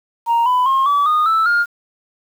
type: tone with pitch steps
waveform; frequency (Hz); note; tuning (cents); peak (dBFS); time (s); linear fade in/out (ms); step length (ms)
sine; 932.3 / 999.2 / 1070.9 / 1147.8 / 1230.2 / 1318.5 / 1413.1; A#5 / B5 / C6 / D6 / D#6 / E6 / F6; 0 / +20 / +40 / -40 / -20 / 0 / +20; -10; 0.26-1.66; 50; 200
effects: tanh soft clip ceiling -10 dBFS + 7-bit